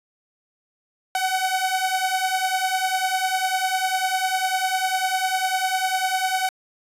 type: beating tone pair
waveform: sawtooth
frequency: 747 / 757 Hz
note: F#5 / F#5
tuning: +16 / +39 cents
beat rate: 10 Hz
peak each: -20 dBFS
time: 1.15-6.49 s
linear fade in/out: 2 ms
effects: resampled to 32000 Hz